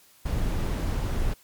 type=noise; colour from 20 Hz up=brown; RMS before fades=-26 dBFS; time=0.25-1.34 s; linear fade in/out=10 ms; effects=white hiss -57 dBFS RMS until 1.43 s + MP3 96 kbps